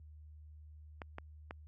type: clicks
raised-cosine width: 0.5 ms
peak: -28 dBFS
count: 3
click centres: 1.018 / 1.184 / 1.509 s
effects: added 76 Hz sine -48 dBFS peak until 1.67 s + high-pass 80 Hz 12 dB/octave